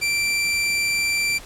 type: tone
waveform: sawtooth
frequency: 2349 Hz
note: D7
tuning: in tune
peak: -16 dBFS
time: 0.01-1.39 s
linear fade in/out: 20 ms
effects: pink hiss -41 dBFS RMS until 1.45 s + low-pass 11000 Hz 12 dB/octave